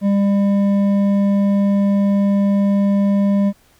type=tone with hard clipping; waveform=sine; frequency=199.9 Hz; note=G3; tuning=34 cents sharp; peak=-14 dBFS; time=0.01-3.53 s; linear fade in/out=50 ms; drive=7 dB; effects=pink hiss -54 dBFS RMS until 3.79 s